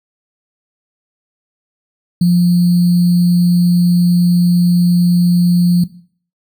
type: tone with sample-and-hold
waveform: sine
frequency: 175.6 Hz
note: F3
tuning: 10 cents sharp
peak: -7 dBFS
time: 2.21-5.84 s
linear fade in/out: 5 ms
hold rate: 4410 Hz
effects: noise-tail reverb RT60 0.5 s tail -17 dB re dry